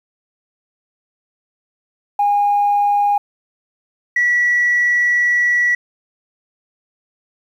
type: tone pair in turn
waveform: sine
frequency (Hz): 817 / 1943.2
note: G#5 / B6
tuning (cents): -29 / -29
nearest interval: octave + minor third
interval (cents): 1500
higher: second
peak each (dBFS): -11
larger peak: neither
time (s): 2.19-3.18 / 4.16-5.75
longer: second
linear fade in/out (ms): 5
effects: tanh soft clip ceiling -8 dBFS + 8-bit